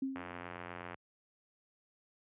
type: tone with exponential decay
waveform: sine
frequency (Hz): 267.4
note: C4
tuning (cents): +38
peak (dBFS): -31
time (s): 0.02-0.53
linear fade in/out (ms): 5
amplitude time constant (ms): 110
type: click train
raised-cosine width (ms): 0.5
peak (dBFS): -28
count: 70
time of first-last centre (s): 0.16-0.944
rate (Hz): 88
effects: high-pass 80 Hz 12 dB/octave + resampled to 8000 Hz